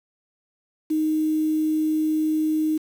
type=tone with quantisation; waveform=sine; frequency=311.1 Hz; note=D#4; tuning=in tune; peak=-19 dBFS; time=0.9-2.78 s; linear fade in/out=10 ms; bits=7; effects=none